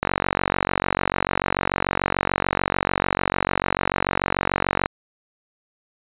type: click train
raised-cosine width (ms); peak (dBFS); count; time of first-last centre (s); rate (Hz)
0.5; -4; 227; 0.03-4.859; 46.8
effects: resampled to 8000 Hz